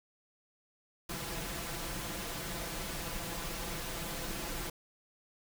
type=noise with comb filter; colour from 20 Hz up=pink; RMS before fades=-39 dBFS; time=1.09-4.7 s; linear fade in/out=5 ms; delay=5.9 ms; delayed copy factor=+0.6; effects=none